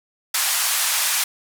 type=band-pass noise; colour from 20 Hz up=white; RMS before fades=-21 dBFS; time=0.34-1.24 s; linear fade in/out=5 ms; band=810 to 13000 Hz; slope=24 dB/octave; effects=none